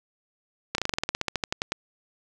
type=slowing click train; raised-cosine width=0.2 ms; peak=-8 dBFS; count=17; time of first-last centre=0.75-1.72 s; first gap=32 ms; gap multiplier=1.08; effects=none